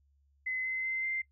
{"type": "tone with pitch steps", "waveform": "sine", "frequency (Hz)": [2037, 2054, 2070, 2087], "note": ["C7", "C7", "C7", "C7"], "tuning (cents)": [-47, -33, -19, -5], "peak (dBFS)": -31, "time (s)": [0.46, 1.22], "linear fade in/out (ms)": 10, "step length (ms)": 190, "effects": ["noise-tail reverb RT60 0.1 s tail -21 dB re dry", "added 70 Hz sine -66 dBFS peak until 1.31 s"]}